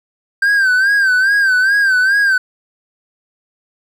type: tone with vibrato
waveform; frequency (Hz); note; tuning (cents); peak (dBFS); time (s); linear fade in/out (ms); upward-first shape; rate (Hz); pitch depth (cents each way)
triangle; 1568; G6; 0; -8; 0.42-2.38; 5; sine; 2.4; 92
effects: none